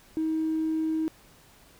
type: tone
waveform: triangle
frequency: 317.4 Hz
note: D#4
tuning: 35 cents sharp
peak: -21 dBFS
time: 0.17-1.08 s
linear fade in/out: 0 ms
effects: tanh soft clip ceiling -22 dBFS + pink hiss -56 dBFS RMS until 1.79 s